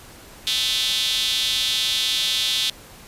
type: tone with high-pass filter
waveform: square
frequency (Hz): 117.9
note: A#2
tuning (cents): +20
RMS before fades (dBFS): -22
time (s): 0.47-2.7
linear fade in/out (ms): 0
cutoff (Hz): 3500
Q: 4.8
effects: pink hiss -44 dBFS RMS until 3.07 s + resampled to 32000 Hz